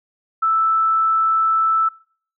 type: tone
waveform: sine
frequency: 1318.5 Hz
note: E6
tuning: in tune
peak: -14 dBFS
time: 0.42-1.89 s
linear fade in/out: 10 ms
effects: noise-tail reverb RT60 0.5 s tail -24 dB re dry